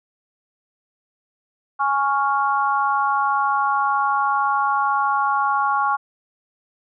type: chord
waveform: sine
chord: Db major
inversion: second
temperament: equal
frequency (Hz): 830.6 / 1108.7 / 1396.9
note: Ab5 / Db6 / F6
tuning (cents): 0 / 0 / 0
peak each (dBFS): -21 / -20 / -24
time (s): 1.79-5.97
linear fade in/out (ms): 20
effects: none